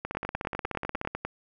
two click trains, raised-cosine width 0.5 ms, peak -17 / -16 dBFS, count 18 / 12, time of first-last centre 0.05-1.074 / 0.15-1.25 s, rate 16.6 / 10 Hz, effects none

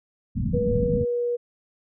white low-pass noise, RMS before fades -25 dBFS, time 0.35-1.05 s, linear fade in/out 20 ms, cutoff 250 Hz, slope 96 dB/octave
sine tone with pitch glide, 484.6 to 481 Hz, B4 to B4, -33 to -46 cents, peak -22 dBFS, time 0.53-1.37 s, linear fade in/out 20 ms, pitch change -13 cents, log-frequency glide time 0.73-1.26 s
effects none

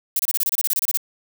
violet noise bursts, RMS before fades -20 dBFS, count 14, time 0.16-0.973 s, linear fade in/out 2 ms, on 33 ms, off 27 ms, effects none

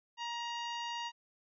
harmonic tone with a mistuned harmonic, 944 Hz, A#5, 22 cents sharp, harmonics 1 / 2 / 3 / 4 / 5 / 6 / 7, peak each -39 / -46 / -43 / -50 / -51 / -57 / -56 dBFS, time 0.17-1.12 s, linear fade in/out 50 ms, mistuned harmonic 5, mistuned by -19 cents, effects none

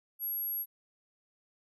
sine tone, 11510 Hz, F#9, 49 cents flat, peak -32 dBFS, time 0.19-0.66 s, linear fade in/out 50 ms, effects none

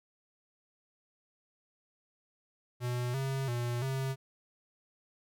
square tone with pitch steps, 122.8 / 134.9 / 120.5 / 133.8 Hz, B2 / C#3 / B2 / C3, -9 / -47 / -42 / +39 cents, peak -32 dBFS, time 2.8-4.16 s, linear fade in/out 50 ms, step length 340 ms, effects none

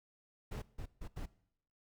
brown noise bursts at uneven times, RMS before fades -42 dBFS, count 4, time 0.51-0.62 / 0.78-0.86 / 1.01-1.08 / 1.16-1.26 s, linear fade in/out 10 ms, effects noise-tail reverb RT60 0.7 s tail -20 dB re dry

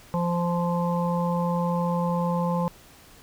harmonic tone, 173.4 Hz, F3, 12 cents flat, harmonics 1 / 3 / 5 / 6, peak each -24 / -29 / -31 / -32 dBFS, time 0.14-2.68 s, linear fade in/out 0 ms, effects pink hiss -51 dBFS RMS until 3.22 s

